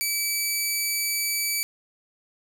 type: tone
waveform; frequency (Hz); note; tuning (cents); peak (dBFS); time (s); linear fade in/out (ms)
10% pulse; 2300; D7; -37; -15; 0.01-1.63; 0
effects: none